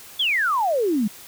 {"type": "exponential sweep", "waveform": "sine", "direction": "down", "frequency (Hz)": [3520, 195], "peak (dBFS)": -18, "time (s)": [0.19, 1.08], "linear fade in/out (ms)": 10, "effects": ["white hiss -43 dBFS RMS until 1.27 s"]}